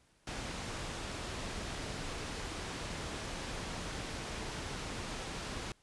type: low-pass noise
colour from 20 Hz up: pink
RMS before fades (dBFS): -41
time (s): 0.27-5.72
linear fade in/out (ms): 2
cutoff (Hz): 7100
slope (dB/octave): 12
effects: pink hiss -69 dBFS RMS until 5.82 s + resampled to 24000 Hz